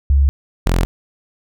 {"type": "tone pair in turn", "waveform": ["sine", "sawtooth"], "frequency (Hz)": [69.3, 43.39], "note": ["C#2", "F1"], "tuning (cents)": [0, -10], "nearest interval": "minor sixth", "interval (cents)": 810, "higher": "first", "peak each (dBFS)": -9, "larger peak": "neither", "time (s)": [[0.1, 0.29], [0.66, 0.85]], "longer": "neither", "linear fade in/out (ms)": 0, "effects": []}